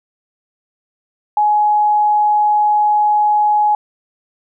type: tone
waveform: sine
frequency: 840 Hz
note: G#5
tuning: 19 cents sharp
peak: -10 dBFS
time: 1.37-3.75 s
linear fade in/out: 2 ms
effects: none